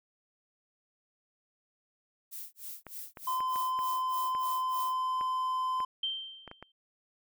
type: noise with tremolo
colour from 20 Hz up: violet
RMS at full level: -41 dBFS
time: 2.31-5 s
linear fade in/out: 20 ms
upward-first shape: sine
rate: 3.3 Hz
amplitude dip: 100%
type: clicks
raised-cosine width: 0.5 ms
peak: -29 dBFS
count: 11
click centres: 2.867 / 3.172 / 3.405 / 3.559 / 3.79 / 4.35 / 5.211 / 5.803 / 6.477 / 6.514 / 6.626 s
type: tone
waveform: triangle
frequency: 1027 Hz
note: C6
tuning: 33 cents flat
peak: -27 dBFS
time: 3.27-5.85 s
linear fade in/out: 5 ms
type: tone with exponential decay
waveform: sine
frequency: 3136 Hz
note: G7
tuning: in tune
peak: -28 dBFS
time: 6.03-6.72 s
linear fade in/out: 5 ms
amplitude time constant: 150 ms
effects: none